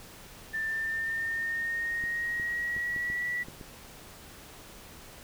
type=tone with pitch glide; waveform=sine; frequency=1778 to 1950.2 Hz; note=A6 to B6; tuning=+18 to -22 cents; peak=-29 dBFS; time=0.53-3.44 s; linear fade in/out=20 ms; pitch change=+160 cents; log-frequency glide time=0.63-3.29 s
type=clicks; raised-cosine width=3 ms; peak=-30 dBFS; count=7; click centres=2.039 / 2.398 / 2.765 / 2.963 / 3.101 / 3.485 / 3.612 s
effects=pink hiss -49 dBFS RMS until 5.23 s